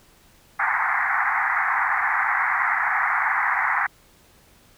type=band-pass noise; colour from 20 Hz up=white; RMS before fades=-22 dBFS; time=0.59-3.87 s; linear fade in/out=10 ms; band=750 to 2100 Hz; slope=96 dB/octave; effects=pink hiss -55 dBFS RMS until 4.77 s